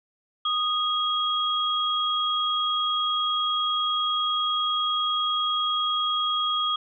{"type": "tone pair together", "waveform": "sine", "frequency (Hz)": [1240, 3290], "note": ["D#6", "G#7"], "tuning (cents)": [-6, -17], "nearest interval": "octave + perfect fourth", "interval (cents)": 1689, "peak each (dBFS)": -25, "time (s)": [0.45, 6.76], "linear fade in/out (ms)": 5, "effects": []}